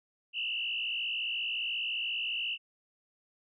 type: tone with frequency modulation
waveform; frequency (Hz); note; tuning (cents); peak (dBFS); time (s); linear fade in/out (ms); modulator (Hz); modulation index
sine; 2813; F7; +12; -31; 0.33-2.58; 50; 57.2; 2.7
effects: none